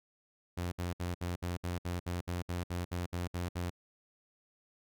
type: tone bursts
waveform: sawtooth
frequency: 88.1 Hz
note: F2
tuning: 16 cents sharp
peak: -30 dBFS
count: 15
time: 0.57-3.702 s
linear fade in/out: 10 ms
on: 150 ms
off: 63 ms
effects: none

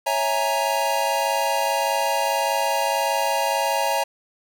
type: chord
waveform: square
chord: A# half-diminished seventh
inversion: first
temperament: equal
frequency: 554.4 / 659.3 / 830.6 / 932.3 Hz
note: C#5 / E5 / G#5 / A#5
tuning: 0 / 0 / 0 / 0 cents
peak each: -27 / -28 / -26 / -25 dBFS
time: 0.06-4.04 s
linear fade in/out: 10 ms
effects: none

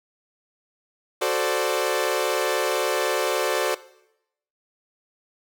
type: chord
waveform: sawtooth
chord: D dominant seventh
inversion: first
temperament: equal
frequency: 370 / 440 / 523.3 / 587.3 Hz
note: F#4 / A4 / C5 / D5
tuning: 0 / 0 / 0 / 0 cents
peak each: -23 dBFS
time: 1.21-3.75 s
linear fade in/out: 10 ms
effects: noise-tail reverb RT60 0.8 s tail -18 dB re dry

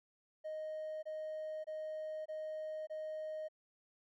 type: tone bursts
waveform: triangle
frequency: 622.3 Hz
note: D#5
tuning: in tune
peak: -37 dBFS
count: 5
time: 0.44-3.486 s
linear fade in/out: 20 ms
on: 590 ms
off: 24 ms
effects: tanh soft clip ceiling -35 dBFS

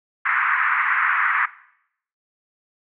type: band-pass noise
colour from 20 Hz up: pink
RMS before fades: -20 dBFS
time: 0.25-1.46 s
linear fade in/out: 10 ms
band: 1100 to 2100 Hz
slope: 48 dB/octave
effects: noise-tail reverb RT60 0.7 s tail -18 dB re dry

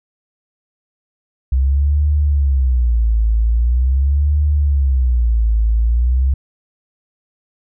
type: tone with vibrato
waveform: sine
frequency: 63.7 Hz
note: C2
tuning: 46 cents flat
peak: -11 dBFS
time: 1.52-6.34 s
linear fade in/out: 5 ms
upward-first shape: sine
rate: 0.43 Hz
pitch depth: 260 cents each way
effects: none

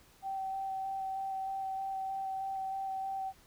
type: tone with vibrato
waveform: sine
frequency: 772 Hz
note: G5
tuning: 27 cents flat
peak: -34 dBFS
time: 0.22-3.33 s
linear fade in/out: 50 ms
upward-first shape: square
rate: 3.2 Hz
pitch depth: 9 cents each way
effects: pink hiss -62 dBFS RMS until 3.46 s

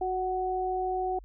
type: tone pair together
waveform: sine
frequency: 369.2 / 744.4 Hz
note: F#4 / F#5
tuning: -4 / +10 cents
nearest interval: octave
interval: 1214 cents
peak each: -31 / -29 dBFS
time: 0.01-1.19 s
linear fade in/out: 5 ms
effects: added 47 Hz sine -46 dBFS peak until 1.24 s

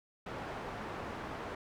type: low-pass noise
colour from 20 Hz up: white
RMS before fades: -42 dBFS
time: 0.26-1.55 s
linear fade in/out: 5 ms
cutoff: 1100 Hz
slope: 12 dB/octave
effects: none

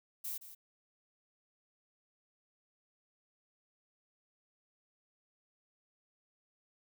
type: noise with echo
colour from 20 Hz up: violet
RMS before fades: -40 dBFS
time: 0.24-0.38 s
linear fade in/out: 10 ms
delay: 170 ms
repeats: 1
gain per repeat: -12 dB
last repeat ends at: 0.55 s
effects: none

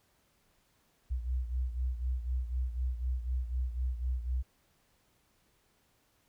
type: beating tone pair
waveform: sine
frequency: 61.74 / 65.74 Hz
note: B1 / C2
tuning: 0 / +9 cents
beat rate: 4 Hz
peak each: -31 / -36 dBFS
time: 1.1-4.43 s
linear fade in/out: 20 ms
effects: tanh soft clip ceiling -24 dBFS + pink hiss -71 dBFS RMS until 6.28 s

